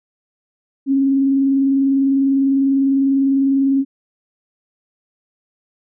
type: tone with vibrato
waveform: sine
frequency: 272.2 Hz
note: C#4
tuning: 31 cents flat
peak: -12 dBFS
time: 0.86-3.85 s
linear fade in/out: 50 ms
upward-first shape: sine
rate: 20 Hz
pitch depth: 39 cents each way
effects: none